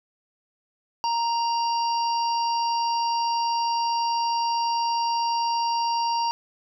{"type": "harmonic tone", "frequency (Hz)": 932.3, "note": "A#5", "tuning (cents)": 0, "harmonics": [1, 3, 5, 6], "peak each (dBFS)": [-22, -37, -33, -37], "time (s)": [1.04, 6.31], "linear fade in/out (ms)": 0, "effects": ["10-bit"]}